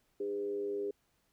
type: tone with frequency modulation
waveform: sine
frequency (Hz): 405.2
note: G#4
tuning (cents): -43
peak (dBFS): -33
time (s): 0.2-0.91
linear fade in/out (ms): 5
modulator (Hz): 99.6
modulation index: 0.52
effects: pink hiss -75 dBFS RMS until 1.32 s